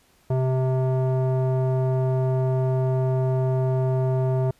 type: tone with low-pass filter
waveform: square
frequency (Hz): 130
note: C3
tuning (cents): -11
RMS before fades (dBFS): -22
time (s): 0.3-4.51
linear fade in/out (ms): 5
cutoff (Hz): 690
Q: 1.7
effects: pink hiss -60 dBFS RMS until 4.59 s + resampled to 32000 Hz